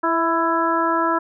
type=harmonic tone with a mistuned harmonic; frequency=332.2 Hz; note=E4; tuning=13 cents sharp; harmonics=1 / 2 / 3 / 4 / 5; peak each=-23 / -25 / -21 / -22 / -28 dBFS; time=0.03-1.19 s; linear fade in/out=10 ms; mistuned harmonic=2; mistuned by=-21 cents; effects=none